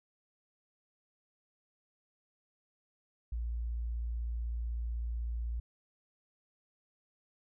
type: tone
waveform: sine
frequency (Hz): 58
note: A#1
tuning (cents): -8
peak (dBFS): -33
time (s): 3.32-5.6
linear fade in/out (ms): 5
effects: none